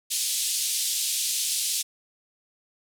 white band-pass noise, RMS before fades -27 dBFS, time 0.1-1.83 s, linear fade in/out 20 ms, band 3100 to 11000 Hz, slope 24 dB/octave, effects none

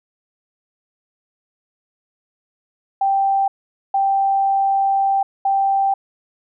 sine tone bursts at uneven times, 784 Hz, G5, in tune, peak -14 dBFS, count 3, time 3.01-3.48 / 3.94-5.23 / 5.45-5.94 s, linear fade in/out 5 ms, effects none

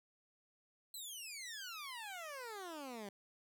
15% pulse exponential sweep, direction down, 4133 to 193.3 Hz, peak -39 dBFS, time 0.94-3.09 s, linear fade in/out 2 ms, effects none

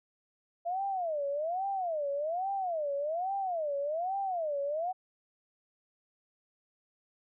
sine tone with vibrato, 666 Hz, E5, 18 cents sharp, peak -30 dBFS, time 0.65-4.93 s, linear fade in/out 20 ms, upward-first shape sine, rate 1.2 Hz, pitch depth 300 cents each way, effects none

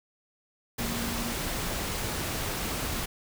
sine tone in noise, 233.1 Hz, A#3, in tune, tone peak -34 dBFS, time 0.79-1.34 s, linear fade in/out 10 ms, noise pink, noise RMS -32 dBFS, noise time 0.78-3.06 s, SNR -5 dB, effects none

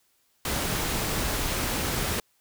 pink noise, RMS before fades -28 dBFS, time 0.45-2.2 s, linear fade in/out 2 ms, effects white hiss -68 dBFS RMS until 2.4 s

